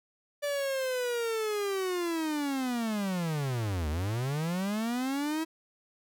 45% pulse linear two-way sweep, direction down then up, 584 to 72.5 to 325.7 Hz, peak -29 dBFS, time 0.42-5.45 s, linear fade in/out 20 ms, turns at 3.89 s, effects none

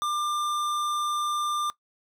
sine tone with tanh clipping, 1194 Hz, D6, 28 cents sharp, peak -27 dBFS, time 0.02-1.7 s, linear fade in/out 0 ms, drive 17 dB, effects noise-tail reverb RT60 0.1 s tail -19 dB re dry

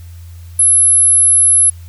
sine tone, 11000 Hz, F9, 27 cents flat, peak -6 dBFS, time 0.59-1.7 s, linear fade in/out 5 ms, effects added 85 Hz sine -30 dBFS peak until 1.88 s + white hiss -48 dBFS RMS until 1.88 s

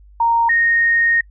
sine tone pair in turn, 928 / 1856 Hz, A#5 / A#6, -8 / -8 cents, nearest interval octave, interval 1200 cents, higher second, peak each -12 dBFS, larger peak neither, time 0.2-0.49 / 0.49-1.21 s, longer second, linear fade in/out 5 ms, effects noise-tail reverb RT60 0.1 s tail -26 dB re dry + added 50 Hz sine -42 dBFS peak until 1.3 s

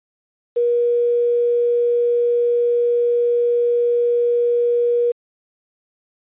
sine tone with quantisation, 478.3 Hz, A#4, 44 cents sharp, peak -14 dBFS, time 0.56-5.12 s, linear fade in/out 10 ms, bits 7, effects resampled to 8000 Hz

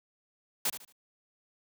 white noise with echo, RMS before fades -29 dBFS, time 0.65-0.7 s, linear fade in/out 5 ms, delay 75 ms, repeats 3, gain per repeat -11 dB, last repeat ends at 0.925 s, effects high-pass 100 Hz 12 dB/octave

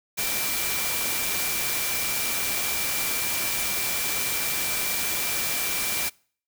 sine tone in noise, 2349 Hz, D7, in tune, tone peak -34 dBFS, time 0.17-6.1 s, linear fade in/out 20 ms, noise white, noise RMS -27 dBFS, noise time 0.17-6.1 s, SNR -10 dB, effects noise-tail reverb RT60 0.5 s tail -26 dB re dry

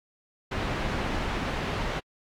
pink low-pass noise, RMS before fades -30 dBFS, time 0.51-2 s, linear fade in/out 10 ms, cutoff 2700 Hz, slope 12 dB/octave, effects AAC 64 kbps

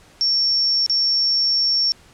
sine tone with dropouts, 5470 Hz, F8, 37 cents flat, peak -15 dBFS, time 0.21-1.92 s, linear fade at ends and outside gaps 0 ms, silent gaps 0.863-0.897 s, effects pink hiss -50 dBFS RMS until 2.13 s + low-pass 9000 Hz 12 dB/octave

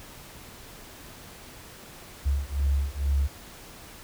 sine beating tone pair, 68.6 / 70.8 Hz, C#2 / C#2, -17 / +37 cents, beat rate 2.2 Hz, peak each -26 dBFS, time 2.25-3.28 s, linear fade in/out 20 ms, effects pink hiss -46 dBFS RMS until 4.03 s

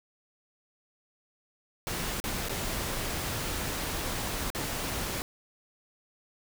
pink noise with dropouts, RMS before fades -33 dBFS, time 1.87-5.22 s, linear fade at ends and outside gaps 0 ms, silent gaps 2.201-2.24 / 2.486-2.495 / 4.502-4.549 s, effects none

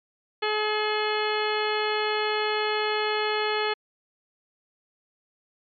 harmonic tone, 426 Hz, G#4, 44 cents sharp, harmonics 1 / 2 / 3 / 4 / 5 / 6 / 7 / 8 / 10, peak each -27 / -30 / -32 / -33 / -34 / -35 / -35 / -36 / -37 dBFS, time 0.42-3.74 s, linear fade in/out 10 ms, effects MP3 96 kbps

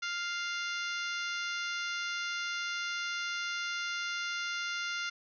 harmonic tone, 698.5 Hz, F5, in tune, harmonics 2 / 3 / 4 / 5 / 6 / 7 / 8 / 9, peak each -36 / -40 / -42 / -44 / -46 / -47 / -48 / -49 dBFS, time 0.02-5.1 s, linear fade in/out 10 ms, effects none

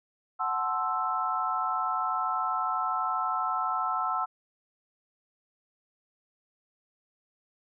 sine chord, F# half-diminished seventh, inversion none, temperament equal with one note detuned, 740 / 872.4 / 1046.5 / 1318.5 Hz, F#5 / A5 / C6 / E6, 0 / -15 / 0 / 0 cents, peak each -33 / -35 / -33 / -29 dBFS, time 0.39-4.26 s, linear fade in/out 20 ms, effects none

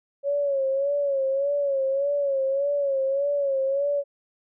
sine tone with vibrato, 554.4 Hz, C#5, in tune, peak -21 dBFS, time 0.23-4.04 s, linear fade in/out 50 ms, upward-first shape sine, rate 1.7 Hz, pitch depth 65 cents each way, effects none

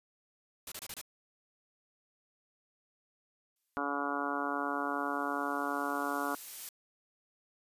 white noise bursts, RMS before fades -42 dBFS, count 5, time 0.67-1.014 s, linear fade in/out 2 ms, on 48 ms, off 26 ms
blue noise with exponential growth, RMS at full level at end -41 dBFS, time 3.56-6.69 s, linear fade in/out 2 ms, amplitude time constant 680 ms
harmonic tone, 142.6 Hz, C#3, 49 cents sharp, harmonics 2 / 3 / 4 / 5 / 6 / 7 / 8 / 9 / 10, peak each -38 / -43 / -43 / -40 / -42 / -41 / -39 / -42 / -39 dBFS, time 3.77-6.35 s, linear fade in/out 0 ms
effects resampled to 32000 Hz

